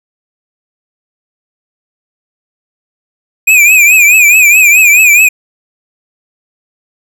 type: tone with vibrato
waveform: square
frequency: 2455 Hz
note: D#7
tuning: 24 cents flat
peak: -3 dBFS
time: 3.47-5.29 s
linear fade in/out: 10 ms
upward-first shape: triangle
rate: 4.7 Hz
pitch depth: 120 cents each way
effects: none